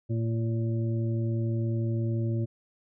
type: harmonic tone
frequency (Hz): 113.9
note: A#2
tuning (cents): -40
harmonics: 1 / 2 / 3 / 5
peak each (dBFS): -26 / -35 / -35 / -43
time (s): 0.09-2.46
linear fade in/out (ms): 20
effects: none